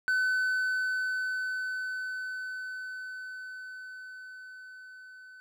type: tone with level ramp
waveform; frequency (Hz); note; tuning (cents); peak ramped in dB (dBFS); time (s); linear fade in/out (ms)
triangle; 1512; F#6; +37; -22 to -46; 0.08-5.4; 0
effects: none